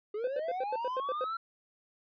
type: linear sweep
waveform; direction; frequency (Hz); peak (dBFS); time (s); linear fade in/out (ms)
triangle; up; 404.3 to 1367; -31; 0.14-1.37; 5
type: tone bursts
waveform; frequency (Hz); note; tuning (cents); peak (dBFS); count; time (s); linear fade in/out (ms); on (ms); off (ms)
triangle; 515; C5; -28; -29; 9; 0.24-1.242; 2; 34; 87
effects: resampled to 11025 Hz